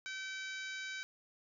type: harmonic tone with a mistuned harmonic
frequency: 768 Hz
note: G5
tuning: 36 cents flat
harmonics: 2 / 3 / 4 / 5 / 6 / 7 / 8 / 9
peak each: -43 / -46 / -53 / -49 / -55 / -58 / -55 / -57 dBFS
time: 0.06-1.03 s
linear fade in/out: 0 ms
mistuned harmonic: 6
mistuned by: +32 cents
effects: none